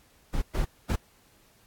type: noise bursts at uneven times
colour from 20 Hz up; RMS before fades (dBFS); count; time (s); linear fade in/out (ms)
brown; -26; 3; 0.33-0.42 / 0.54-0.65 / 0.89-0.96; 10
effects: pink hiss -61 dBFS RMS until 1.66 s + AAC 64 kbps